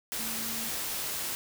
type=tone in noise; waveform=sine; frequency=225.3 Hz; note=A3; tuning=41 cents sharp; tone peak=-42 dBFS; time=0.19-0.69 s; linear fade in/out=0 ms; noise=white; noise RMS=-34 dBFS; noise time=0.12-1.35 s; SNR=-11 dB; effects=none